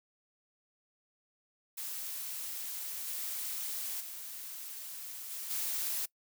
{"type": "noise with level steps", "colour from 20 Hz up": "blue", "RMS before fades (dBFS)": [-40, -38, -44, -41, -35], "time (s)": [1.77, 6.06], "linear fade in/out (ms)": 10, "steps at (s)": [3.07, 4, 5.3, 5.5], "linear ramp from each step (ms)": 10, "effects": ["noise-tail reverb RT60 0.1 s tail -22 dB re dry"]}